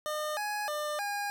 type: tone with pitch steps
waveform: 25% pulse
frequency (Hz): 607 / 835 / 599 / 815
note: D#5 / G#5 / D5 / G#5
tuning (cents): -43 / +9 / +34 / -33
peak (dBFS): -28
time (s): 0.06-1.3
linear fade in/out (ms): 0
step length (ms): 310
effects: none